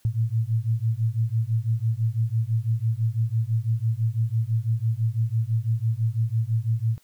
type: beating tone pair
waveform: sine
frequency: 110 / 116 Hz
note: A2 / A#2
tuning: 0 / -8 cents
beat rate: 6 Hz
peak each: -24 dBFS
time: 0.05-6.98 s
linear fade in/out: 0 ms
effects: white hiss -62 dBFS RMS until 7.03 s